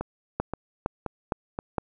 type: two click trains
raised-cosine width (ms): 1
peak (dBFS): -16 / -11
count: 4 / 4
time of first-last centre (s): 0.01-1.589 / 0.4-1.782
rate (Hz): 1.9 / 2.17
effects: none